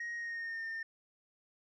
sine tone with pitch glide, 1879 to 1811.9 Hz, A#6 to A#6, +13 to -50 cents, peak -35 dBFS, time 0-0.83 s, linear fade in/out 5 ms, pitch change -63 cents, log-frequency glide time 0.15-0.65 s, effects tanh soft clip ceiling -36 dBFS

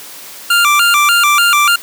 25% pulse tone with vibrato, 1282 Hz, E6, 49 cents flat, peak -4 dBFS, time 0.5-1.76 s, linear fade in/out 5 ms, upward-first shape square, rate 3.4 Hz, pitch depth 150 cents each way, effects white hiss -32 dBFS RMS until 1.82 s + high-pass 200 Hz 12 dB/octave

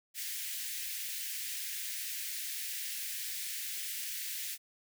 white high-pass noise, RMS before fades -39 dBFS, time 0.14-4.58 s, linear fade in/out 50 ms, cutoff 1700 Hz, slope 48 dB/octave, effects none

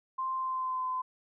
sine tone with pitch glide, 1046.5 to 1023.8 Hz, C6 to C6, 0 to -38 cents, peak -30 dBFS, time 0.18-1.02 s, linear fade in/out 10 ms, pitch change -38 cents, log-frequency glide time 0.35-0.86 s, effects none

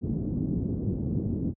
white low-pass noise, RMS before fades -28 dBFS, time 0.01-1.54 s, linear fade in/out 50 ms, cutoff 280 Hz, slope 24 dB/octave, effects high-pass 60 Hz 12 dB/octave

